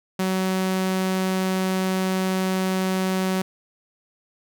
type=tone; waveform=sawtooth; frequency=187.8 Hz; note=F#3; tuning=26 cents sharp; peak=-17 dBFS; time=0.19-3.42 s; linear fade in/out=5 ms; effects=none